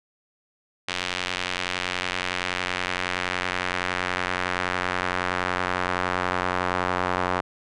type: tone with band-pass filter sweep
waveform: sawtooth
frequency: 90.7 Hz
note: F#2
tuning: 34 cents flat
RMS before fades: -27 dBFS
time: 0.88-7.41 s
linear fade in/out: 5 ms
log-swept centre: 3000 to 1100 Hz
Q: 1.2
effects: resampled to 22050 Hz